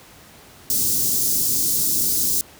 white band-stop noise, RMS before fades -20 dBFS, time 0.7-2.41 s, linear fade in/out 0 ms, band 360 to 5000 Hz, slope 24 dB/octave, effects pink hiss -46 dBFS RMS until 2.59 s + high-pass 60 Hz 12 dB/octave

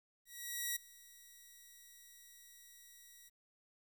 5% pulse tone with ADSR envelope, 1920 Hz, B6, 49 cents flat, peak -25 dBFS, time 0.25-3.3 s, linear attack 510 ms, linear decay 9 ms, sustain -22 dB, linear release 24 ms, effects 11-bit

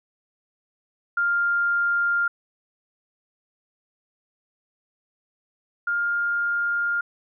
sine tone pair in turn, 1400 / 1407.5 Hz, F6 / F6, +4 / +13 cents, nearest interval unison, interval 9 cents, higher second, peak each -19 / -21 dBFS, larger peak first, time 1.17-2.28 / 5.87-7.01 s, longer second, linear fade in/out 5 ms, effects none

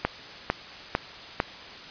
click train, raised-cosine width 0.5 ms, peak -7 dBFS, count 4, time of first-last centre 0.05-1.401 s, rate 2.22 Hz, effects white hiss -42 dBFS RMS until 1.9 s + resampled to 11025 Hz

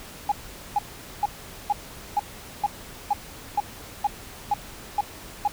triangle tone bursts, 824 Hz, G#5, 14 cents flat, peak -14 dBFS, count 12, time 0.29-5.478 s, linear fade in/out 5 ms, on 29 ms, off 440 ms, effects tanh soft clip ceiling -16 dBFS + pink hiss -42 dBFS RMS until 5.52 s

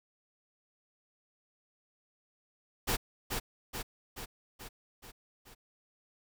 pink noise with echo, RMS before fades -30 dBFS, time 2.87-2.97 s, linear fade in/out 20 ms, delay 430 ms, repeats 6, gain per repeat -4 dB, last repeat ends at 5.55 s, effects none

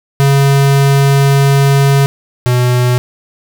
square tone pair in turn, 138.8 / 123.89 Hz, C#3 / B2, +3 / +6 cents, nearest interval major second, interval 197 cents, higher first, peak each -7 / -9 dBFS, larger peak first, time 0.2-2.06 / 2.46-2.98 s, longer first, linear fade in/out 0 ms, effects none

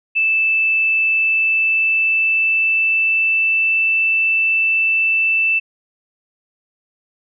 sine tone with pitch glide, 2637 to 2652 Hz, E7 to E7, 0 to +10 cents, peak -13 dBFS, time 0.15-5.6 s, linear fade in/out 20 ms, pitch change +10 cents, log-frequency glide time 1.01-3.86 s, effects none

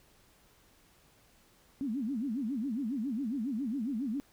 sine tone with vibrato, 246.9 Hz, B3, in tune, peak -31 dBFS, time 1.81-4.2 s, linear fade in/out 0 ms, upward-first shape sine, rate 7.3 Hz, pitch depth 280 cents each way, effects pink hiss -64 dBFS RMS until 4.32 s

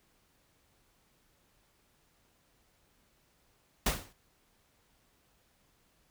pink noise with exponential decay, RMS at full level -25 dBFS, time 3.86-4.13 s, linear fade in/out 5 ms, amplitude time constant 58 ms, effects pink hiss -70 dBFS RMS until 6.1 s

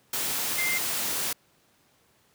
sine tone in noise, 2093 Hz, C7, in tune, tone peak -26 dBFS, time 0.58-0.78 s, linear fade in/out 5 ms, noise white, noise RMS -29 dBFS, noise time 0.13-1.33 s, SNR 0 dB, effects pink hiss -64 dBFS RMS until 2.34 s + high-pass 100 Hz 12 dB/octave

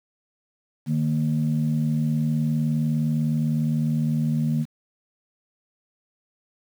sine tone pair together, 151.8 / 231.5 Hz, D#3 / A#3, -42 / -12 cents, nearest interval perfect fifth, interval 730 cents, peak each -21 / -23 dBFS, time 0.86-4.66 s, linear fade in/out 50 ms, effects tanh soft clip ceiling -14 dBFS + 8-bit

